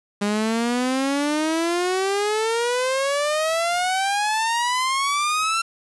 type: exponential sweep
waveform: sawtooth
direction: up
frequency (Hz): 202.2 to 1362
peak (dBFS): -16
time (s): 0.21-5.62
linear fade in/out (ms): 10
effects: resampled to 24000 Hz + 7-bit